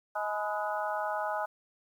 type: harmonic tone with a mistuned harmonic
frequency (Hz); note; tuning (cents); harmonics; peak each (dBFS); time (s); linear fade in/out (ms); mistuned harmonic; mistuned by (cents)
210; G#3; +19; 3 / 4 / 5 / 6 / 7; -35 / -34 / -39 / -38 / -39; 0.15-1.46; 10; 5; -77
effects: 10-bit